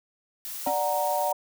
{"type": "noise", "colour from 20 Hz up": "blue", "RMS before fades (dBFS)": -36, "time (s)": [0.45, 1.32], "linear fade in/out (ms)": 0}
{"type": "chord", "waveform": "sine", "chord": "D augmented", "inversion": "none", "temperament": "equal", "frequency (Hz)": [587.3, 740, 932.3], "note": ["D5", "F#5", "A#5"], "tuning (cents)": [0, 0, 0], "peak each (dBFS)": -28, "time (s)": [0.66, 1.33], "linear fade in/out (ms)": 5}
{"type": "tone with exponential decay", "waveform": "square", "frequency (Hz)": 272.2, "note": "C#4", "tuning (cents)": -31, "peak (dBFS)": -28, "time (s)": [0.67, 0.76], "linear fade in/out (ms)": 1, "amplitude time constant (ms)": 19}
{"effects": []}